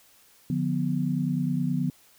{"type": "chord", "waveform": "sine", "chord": "B diminished", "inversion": "first", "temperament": "just", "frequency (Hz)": [148.16, 177.8, 246.9], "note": ["D3", "F3", "B3"], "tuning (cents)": [16, 31, 0], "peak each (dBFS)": -28, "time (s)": [0.5, 1.9], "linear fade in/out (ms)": 2, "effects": ["white hiss -58 dBFS RMS until 2.18 s"]}